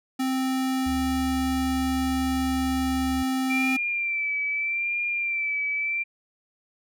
square tone, 261.6 Hz, C4, in tune, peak -24 dBFS, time 0.19-3.77 s, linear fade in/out 10 ms
sine tone with pitch glide, 72.6 to 71.52 Hz, D2 to D2, -19 to -45 cents, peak -31 dBFS, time 0.86-3.23 s, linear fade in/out 5 ms, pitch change -26 cents, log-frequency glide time 1.2-1.34 s
sine tone with vibrato, 2349 Hz, D7, in tune, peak -24 dBFS, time 3.49-6.04 s, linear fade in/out 20 ms, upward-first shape sine, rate 0.81 Hz, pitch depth 43 cents each way
effects none

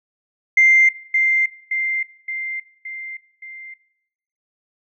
sine tone with echo, 2093 Hz, C7, in tune, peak -8 dBFS, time 0.57-0.89 s, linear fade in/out 5 ms, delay 570 ms, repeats 5, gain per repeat -5 dB, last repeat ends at 3.74 s, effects noise-tail reverb RT60 0.8 s tail -22 dB re dry + tanh soft clip ceiling -4 dBFS

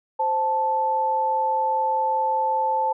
sine tone pair together, 523.3 / 877.5 Hz, C5 / A5, 0 / -5 cents, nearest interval major sixth, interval 895 cents, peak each -27 / -20 dBFS, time 0.19-2.93 s, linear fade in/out 10 ms, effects none

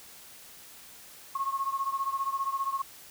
sine beating tone pair, 1085 / 1100 Hz, C#6 / C#6, -37 / -14 cents, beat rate 15 Hz, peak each -30 / -33 dBFS, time 1.35-2.82 s, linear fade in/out 5 ms, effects white hiss -50 dBFS RMS until 3.1 s

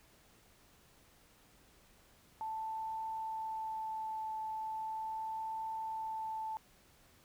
sine tone with vibrato, 880 Hz, A5, in tune, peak -37 dBFS, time 2.41-6.57 s, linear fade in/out 0 ms, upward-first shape triangle, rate 0.38 Hz, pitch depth 12 cents each way, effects pink hiss -65 dBFS RMS until 7.24 s

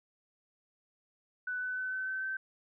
sine tone with pitch steps, 1493 / 1503.4 / 1513.8 / 1524.4 / 1535 / 1545.7 Hz, F#6 / F#6 / F#6 / G6 / G6 / G6, +15 / +27 / +39 / -49 / -37 / -25 cents, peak -33 dBFS, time 1.47-2.37 s, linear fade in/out 5 ms, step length 150 ms, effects none

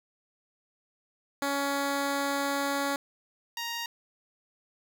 10% pulse tone pair in turn, 280.2 / 935.4 Hz, C#4 / A#5, +19 / +6 cents, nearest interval octave + major sixth, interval 2087 cents, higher second, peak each -19 / -24 dBFS, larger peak first, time 1.42-2.96 / 3.57-3.86 s, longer first, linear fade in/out 2 ms, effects none

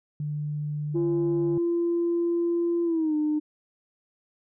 sine tone, 148.7 Hz, D3, 22 cents sharp, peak -27 dBFS, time 0.2-1.58 s, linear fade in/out 2 ms
sine tone with pitch glide, 342.1 to 303 Hz, F4 to D#4, -36 to -46 cents, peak -21 dBFS, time 0.94-3.4 s, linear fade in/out 20 ms, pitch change -210 cents, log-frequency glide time 2.84-3.15 s
effects tanh soft clip ceiling -18 dBFS

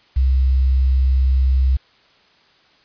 sine tone with quantisation, 65.41 Hz, C2, in tune, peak -12 dBFS, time 0.16-1.77 s, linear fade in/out 10 ms, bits 7, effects white hiss -54 dBFS RMS until 2.84 s + resampled to 11025 Hz

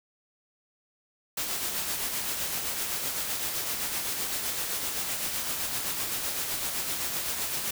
white noise with tremolo, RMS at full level -30 dBFS, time 1.37-7.71 s, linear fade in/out 5 ms, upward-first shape sine, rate 7.8 Hz, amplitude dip 35%, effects none

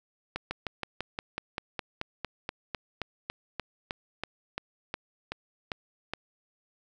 slowing click train, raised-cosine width 0.3 ms, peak -16 dBFS, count 23, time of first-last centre 0.36-6.136 s, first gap 150 ms, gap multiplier 1.05, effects none

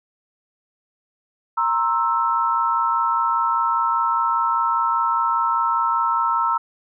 sine tone cluster, 932 / 1057 / 1320 Hz, A#5 / C6 / E6, -1 / +17 / +2 cents, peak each -21 / -25 / -20 dBFS, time 1.57-6.58 s, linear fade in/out 10 ms, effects none

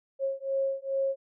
sine beating tone pair, 541 / 543.4 Hz, C#5 / C#5, -42 / -35 cents, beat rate 2.4 Hz, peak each -30 dBFS, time 0.19-1.16 s, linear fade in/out 50 ms, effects none

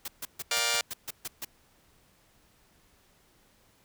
white noise bursts, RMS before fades -36 dBFS, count 9, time 0.05-1.449 s, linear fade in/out 5 ms, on 31 ms, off 140 ms
5% pulse chord, G minor seventh, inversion first, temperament just, 470.4 / 588 / 705.6 / 784 Hz, Bb4 / D5 / F5 / G5, +16 / +2 / +18 / 0 cents, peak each -22 / -21 / -21 / -24 dBFS, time 0.51-0.81 s, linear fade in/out 2 ms
effects pink hiss -64 dBFS RMS until 3.84 s

